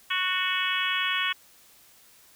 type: harmonic tone with a mistuned harmonic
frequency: 370 Hz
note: F#4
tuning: in tune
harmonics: 3 / 4 / 5 / 6 / 7 / 8 / 9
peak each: -32 / -32 / -32 / -32 / -32 / -32 / -32 dBFS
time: 0.1-1.33 s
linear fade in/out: 10 ms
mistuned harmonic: 5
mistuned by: -20 cents
effects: white hiss -56 dBFS RMS until 2.35 s